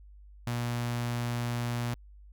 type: tone with notch filter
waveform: sawtooth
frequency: 120 Hz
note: B2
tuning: 49 cents flat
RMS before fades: -32 dBFS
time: 0.47-1.94 s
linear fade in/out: 0 ms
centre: 420 Hz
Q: 1.7
effects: added 50 Hz sine -49 dBFS peak until 2.32 s